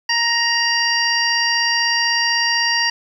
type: harmonic tone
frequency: 936 Hz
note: A#5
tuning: 7 cents sharp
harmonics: 1 / 2 / 3 / 5 / 6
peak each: -24 / -19 / -24 / -20 / -24 dBFS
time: 0.09-2.9 s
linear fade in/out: 5 ms
effects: 8-bit